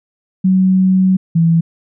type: tone pair in turn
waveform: sine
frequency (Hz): 187.5 / 165.72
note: F#3 / E3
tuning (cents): +23 / +9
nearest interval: major second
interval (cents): 214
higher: first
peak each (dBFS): -8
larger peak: neither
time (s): 0.44-1.17 / 1.35-1.61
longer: first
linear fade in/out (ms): 10
effects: none